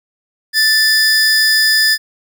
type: tone pair together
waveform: 45% pulse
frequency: 1760 / 4973 Hz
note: A6 / D#8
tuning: 0 / -2 cents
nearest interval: octave + tritone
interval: 1798 cents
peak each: -12 dBFS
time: 0.53-1.98 s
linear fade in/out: 50 ms
effects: none